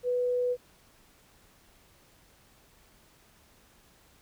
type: tone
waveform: sine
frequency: 493.9 Hz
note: B4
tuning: in tune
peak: -25 dBFS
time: 0.03-0.57 s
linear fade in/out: 50 ms
effects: pink hiss -61 dBFS RMS until 4.21 s